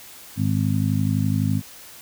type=harmonic tone; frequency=51.91 Hz; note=G#1; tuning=in tune; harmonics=2 / 3 / 4 / 5; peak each=-22 / -24 / -25 / -26 dBFS; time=0.36-1.62 s; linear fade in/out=50 ms; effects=white hiss -43 dBFS RMS until 2.01 s